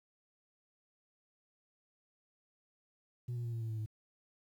sine tone with pitch steps, 121.8 / 119.43 / 117.11 / 114.83 / 112.6 / 110.41 / 108.26 Hz, B2 / A#2 / A#2 / A#2 / A2 / A2 / A2, -24 / +42 / +8 / -26 / +40 / +6 / -28 cents, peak -33 dBFS, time 3.28-3.861 s, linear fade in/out 10 ms, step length 83 ms, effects tanh soft clip ceiling -35 dBFS + 11-bit

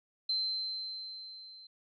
sine tone with level ramp, 4100 Hz, C8, 36 cents flat, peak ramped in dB -28 to -50 dBFS, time 0.29-1.67 s, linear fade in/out 5 ms, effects none

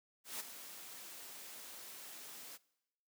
white noise with ADSR envelope, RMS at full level -41 dBFS, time 0.24-2.58 s, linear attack 160 ms, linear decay 17 ms, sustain -10 dB, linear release 28 ms, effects noise-tail reverb RT60 0.9 s tail -22 dB re dry + high-pass 200 Hz 12 dB/octave

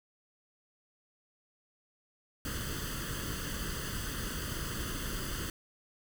pink noise with comb filter, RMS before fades -37 dBFS, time 2.45-5.5 s, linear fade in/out 2 ms, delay 0.64 ms, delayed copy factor +0.8, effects none

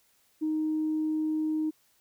sine tone, 311.1 Hz, D#4, in tune, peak -25 dBFS, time 0.41-1.71 s, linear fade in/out 20 ms, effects tanh soft clip ceiling -21 dBFS + white hiss -67 dBFS RMS until 2 s

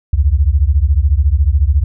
sine beating tone pair, 65.7 / 79.7 Hz, C2 / D#2, +8 / +42 cents, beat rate 14 Hz, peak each -11 / -12 dBFS, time 0.13-1.84 s, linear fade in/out 5 ms, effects none

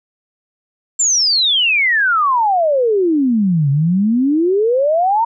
sine exponential two-way sweep, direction down then up, 7459 to 135.6 to 946 Hz, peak -11 dBFS, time 0.99-5.25 s, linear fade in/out 10 ms, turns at 3.7 s, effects none

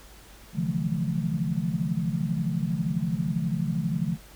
sine tone cluster, 130.8 / 148 / 166 / 178.3 / 216.4 Hz, C3 / D3 / E3 / F3 / A3, 0 / +14 / +12 / +36 / -29 cents, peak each -35 / -31 / -29 / -30 / -32 dBFS, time 0.53-4.18 s, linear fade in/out 50 ms, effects added 50 Hz sine -50 dBFS peak until 4.35 s + pink hiss -51 dBFS RMS until 4.35 s

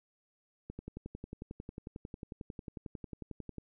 click train, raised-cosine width 3 ms, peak -29 dBFS, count 33, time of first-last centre 0.7-3.583 s, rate 11.1 Hz, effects none

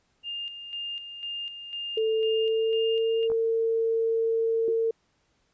sine tone with tremolo, 2811 Hz, F7, 11 cents sharp, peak -31 dBFS, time 0.23-3.28 s, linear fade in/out 50 ms, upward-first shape square, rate 2 Hz, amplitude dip 55%
sine tone with pitch glide, 441.6 to 453.2 Hz, A4 to A#4, +6 to -49 cents, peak -22 dBFS, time 1.97-4.91 s, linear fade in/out 5 ms, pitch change +45 cents, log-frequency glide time 2.25-3.23 s
clicks, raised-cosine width 1 ms, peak -27 / -27 dBFS, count 2, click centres 3.301 / 3.318 s
sine tone with exponential decay, 368.9 Hz, F#4, 5 cents flat, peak -25 dBFS, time 4.68-4.79 s, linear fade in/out 2 ms, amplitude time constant 23 ms
effects pink hiss -70 dBFS RMS until 5.53 s + resampled to 16000 Hz

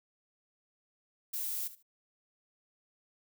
violet noise with echo, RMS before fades -36 dBFS, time 1.33-1.68 s, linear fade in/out 10 ms, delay 74 ms, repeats 2, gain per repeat -15 dB, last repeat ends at 1.828 s, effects none

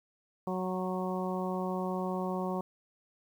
harmonic tone with a mistuned harmonic, 185 Hz, F#3, in tune, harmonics 1 / 2 / 3 / 4 / 5 / 6, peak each -34 / -37 / -39 / -40 / -41 / -42 dBFS, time 0.47-2.61 s, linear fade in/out 2 ms, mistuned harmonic 6, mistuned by -18 cents, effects 10-bit

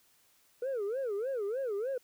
sine tone with vibrato, 466.2 Hz, A#4, in tune, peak -29 dBFS, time 0.62-1.98 s, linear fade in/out 5 ms, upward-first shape sine, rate 3.3 Hz, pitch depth 280 cents each way, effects tanh soft clip ceiling -30 dBFS + white hiss -67 dBFS RMS until 2.03 s

